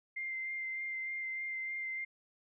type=tone with vibrato; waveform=sine; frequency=2093 Hz; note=C7; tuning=in tune; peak=-36 dBFS; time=0.16-2.05 s; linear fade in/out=10 ms; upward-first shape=sine; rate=3.3 Hz; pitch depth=14 cents each way; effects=none